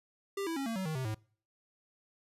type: tone with pitch steps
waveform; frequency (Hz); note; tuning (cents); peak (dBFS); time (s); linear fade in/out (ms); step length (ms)
square; 396.1 / 329.3 / 273.7 / 227.5 / 189.11 / 157.19 / 130.66 / 108.61; G4 / E4 / C#4 / A#3 / F#3 / D#3 / C3 / A2; +18 / -2 / -22 / -42 / +38 / +18 / -2 / -22; -34; 0.37-1.146; 5; 97
effects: noise-tail reverb RT60 0.5 s tail -25 dB re dry + resampled to 32000 Hz